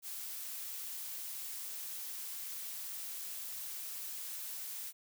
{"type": "noise", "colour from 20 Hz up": "blue", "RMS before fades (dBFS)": -43, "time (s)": [0.02, 4.93], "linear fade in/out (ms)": 50, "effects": []}